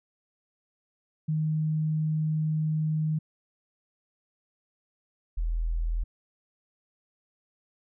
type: tone pair in turn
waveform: sine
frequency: 155.56 / 41.2 Hz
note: D#3 / E1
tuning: 0 / 0 cents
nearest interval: octave + major seventh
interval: 2300 cents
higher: first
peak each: -24 / -25 dBFS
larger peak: first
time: 1.28-3.19 / 5.37-6.04 s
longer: first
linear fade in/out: 10 ms
effects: none